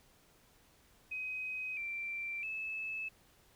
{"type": "tone with pitch steps", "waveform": "sine", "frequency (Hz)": [2520, 2352, 2607], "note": ["D#7", "D7", "E7"], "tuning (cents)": [21, 2, -20], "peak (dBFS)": -37, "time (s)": [1.11, 3.09], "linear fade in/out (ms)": 10, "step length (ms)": 660, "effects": ["pink hiss -66 dBFS RMS until 3.55 s"]}